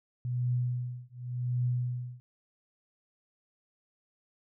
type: tone with tremolo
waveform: sine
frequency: 123.47 Hz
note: B2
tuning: in tune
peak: -25 dBFS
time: 0.25-2.2 s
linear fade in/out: 0 ms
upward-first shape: triangle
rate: 0.89 Hz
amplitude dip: 100%
effects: none